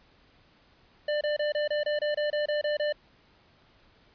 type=tone bursts; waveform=square; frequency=595 Hz; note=D5; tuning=22 cents sharp; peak=-26 dBFS; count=12; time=1.08-2.926 s; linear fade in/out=5 ms; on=130 ms; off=26 ms; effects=pink hiss -61 dBFS RMS until 4.14 s + resampled to 11025 Hz